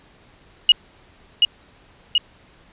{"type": "tone with echo", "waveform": "sine", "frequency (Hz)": 2887, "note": "F#7", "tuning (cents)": -43, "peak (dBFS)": -7, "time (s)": [0.69, 0.72], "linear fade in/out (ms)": 2, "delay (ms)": 730, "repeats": 2, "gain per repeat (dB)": -3, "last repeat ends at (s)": 2.18, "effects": ["pink hiss -52 dBFS RMS until 2.72 s", "resampled to 8000 Hz"]}